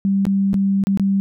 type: tone with dropouts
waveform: sine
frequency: 196 Hz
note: G3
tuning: in tune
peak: -14 dBFS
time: 0.05-1.2 s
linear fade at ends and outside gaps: 0 ms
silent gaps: 0.253-0.267 / 0.532-0.542 / 0.838-0.87 / 0.974-0.997 s
effects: none